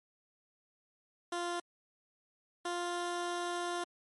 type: tone pair in turn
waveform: 15% pulse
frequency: 348.1 / 349.9 Hz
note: F4 / F4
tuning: -6 / +3 cents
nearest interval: unison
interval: 9 cents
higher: second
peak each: -28 / -28 dBFS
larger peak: neither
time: 1.32-1.6 / 2.65-3.84 s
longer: second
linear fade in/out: 5 ms
effects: MP3 48 kbps